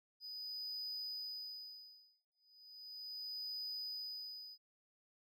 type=tone with tremolo; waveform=triangle; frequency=4978 Hz; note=D#8; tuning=in tune; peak=-40 dBFS; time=0.2-4.58 s; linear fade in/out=50 ms; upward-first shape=sine; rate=0.36 Hz; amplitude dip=100%; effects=none